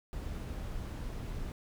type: noise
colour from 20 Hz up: brown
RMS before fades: -39 dBFS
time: 0.13-1.52 s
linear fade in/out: 0 ms
effects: none